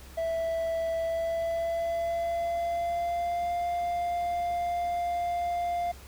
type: tone with pitch glide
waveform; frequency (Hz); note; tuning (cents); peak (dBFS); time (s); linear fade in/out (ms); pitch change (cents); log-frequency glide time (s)
triangle; 659.3 to 698.5; E5 to F5; 0 to 0; -25; 0.17-5.92; 10; +100; 0.98-3.53
effects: added 66 Hz sine -47 dBFS peak until 6.07 s + pink hiss -51 dBFS RMS until 6.07 s